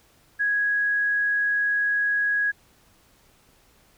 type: tone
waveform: sine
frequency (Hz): 1661.2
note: G#6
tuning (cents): 0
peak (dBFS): -20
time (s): 0.39-2.52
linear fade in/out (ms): 20
effects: pink hiss -59 dBFS RMS until 3.97 s